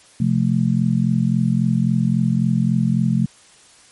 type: chord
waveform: sine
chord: F major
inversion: second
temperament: just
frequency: 130.96 / 174.61 / 218.3 Hz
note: C3 / F3 / A3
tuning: +2 / 0 / -13 cents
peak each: -19 dBFS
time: 0.2-3.26 s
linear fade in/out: 5 ms
effects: white hiss -49 dBFS RMS until 3.91 s + MP3 48 kbps